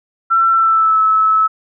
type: tone with pitch glide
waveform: sine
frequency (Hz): 1346 to 1300.2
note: E6 to E6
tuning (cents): +36 to -24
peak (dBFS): -9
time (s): 0.3-1.48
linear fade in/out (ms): 20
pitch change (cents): -60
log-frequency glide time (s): 0.52-1
effects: none